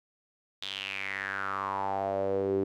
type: tone with band-pass filter sweep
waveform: sawtooth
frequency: 97.7 Hz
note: G2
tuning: 5 cents flat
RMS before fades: -32 dBFS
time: 0.62-2.64 s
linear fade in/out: 5 ms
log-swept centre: 3600 to 350 Hz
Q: 6.1
effects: none